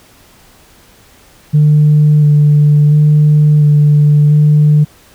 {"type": "tone with vibrato", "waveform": "sine", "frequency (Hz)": 149, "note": "D3", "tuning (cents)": 25, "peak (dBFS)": -3, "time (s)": [1.53, 4.85], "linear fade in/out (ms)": 20, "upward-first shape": "square", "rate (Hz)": 0.72, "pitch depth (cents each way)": 12, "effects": ["tanh soft clip ceiling -1 dBFS", "pink hiss -44 dBFS RMS until 5.14 s"]}